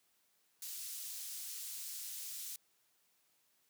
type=high-pass noise; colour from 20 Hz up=pink; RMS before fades=-45 dBFS; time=0.62-2.56 s; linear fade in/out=2 ms; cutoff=6000 Hz; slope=12 dB/octave; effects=white hiss -75 dBFS RMS until 3.69 s + high-pass 100 Hz 12 dB/octave